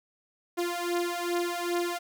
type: beating tone pair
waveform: sawtooth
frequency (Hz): 347.1 / 349.6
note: F4 / F4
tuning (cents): -11 / +2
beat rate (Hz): 2.5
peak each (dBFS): -27 / -27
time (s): 0.57-1.99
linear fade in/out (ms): 20
effects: none